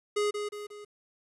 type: tone with echo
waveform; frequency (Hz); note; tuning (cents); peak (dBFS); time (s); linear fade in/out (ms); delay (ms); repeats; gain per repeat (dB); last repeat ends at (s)
square; 415.3; G#4; 0; -26; 0.16-0.31; 10; 180; 3; -6; 0.85
effects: resampled to 24000 Hz + 10-bit